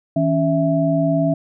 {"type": "tone cluster", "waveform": "sine", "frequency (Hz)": [160.5, 278.5, 659], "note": ["E3", "C#4", "E5"], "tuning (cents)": [-46, 8, -1], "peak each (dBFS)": -19, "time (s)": [0.16, 1.34], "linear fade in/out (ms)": 5, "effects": []}